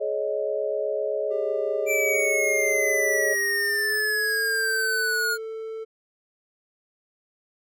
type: chord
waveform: sine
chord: Ab suspended fourth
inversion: none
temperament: equal with one note detuned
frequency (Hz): 422.8 / 554.4 / 622.3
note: Ab4 / Db5 / Eb5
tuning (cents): +31 / 0 / 0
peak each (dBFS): -28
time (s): 0-3.35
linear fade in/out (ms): 20
type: tone with pitch glide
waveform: triangle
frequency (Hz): 397.8 to 443.9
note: G4 to A4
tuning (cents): +25 to +15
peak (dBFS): -29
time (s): 1.3-5.85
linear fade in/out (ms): 20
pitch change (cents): +190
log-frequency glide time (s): 3.4-4.43
type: exponential sweep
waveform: square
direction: down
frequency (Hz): 2349 to 1421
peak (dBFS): -23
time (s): 1.86-5.38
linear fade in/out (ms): 50
effects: none